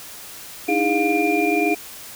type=tone cluster; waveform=sine; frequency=300.7 / 321.8 / 408.9 / 705 / 2395 Hz; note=D4 / E4 / G#4 / F5 / D7; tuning=+41 / -42 / -27 / +16 / +33 cents; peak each=-23 dBFS; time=0.68-1.75 s; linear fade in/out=10 ms; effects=white hiss -38 dBFS RMS until 2.15 s